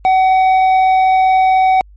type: tone with tanh clipping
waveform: triangle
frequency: 754 Hz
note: F#5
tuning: 32 cents sharp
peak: -9 dBFS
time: 0.05-1.81 s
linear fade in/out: 0 ms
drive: 11 dB
effects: added 50 Hz sine -38 dBFS peak until 1.96 s + MP3 32 kbps